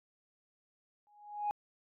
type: tone with exponential growth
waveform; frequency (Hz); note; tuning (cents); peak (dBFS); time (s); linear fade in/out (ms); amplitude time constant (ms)
sine; 830.6; G#5; 0; -27; 1.07-1.51; 0; 95
effects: tanh soft clip ceiling -27 dBFS